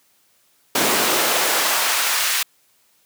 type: noise with high-pass filter sweep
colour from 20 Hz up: pink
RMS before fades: -19 dBFS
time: 0.75-2.43 s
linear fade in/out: 5 ms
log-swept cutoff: 260 to 1800 Hz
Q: 0.8
effects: white hiss -60 dBFS RMS until 3.05 s + high-pass 100 Hz 12 dB/octave